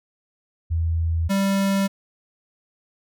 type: tone pair in turn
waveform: sine / square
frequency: 82.41 / 196.01 Hz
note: E2 / G3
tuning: 0 / 0 cents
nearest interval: octave + minor third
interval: 1500 cents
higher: second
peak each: -19 dBFS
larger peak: neither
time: 0.7-1.29 / 1.29-1.88 s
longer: neither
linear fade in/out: 20 ms
effects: none